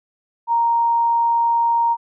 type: tone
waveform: sine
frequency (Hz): 932.3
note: A#5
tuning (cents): 0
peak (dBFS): -14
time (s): 0.47-1.97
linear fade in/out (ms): 50
effects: none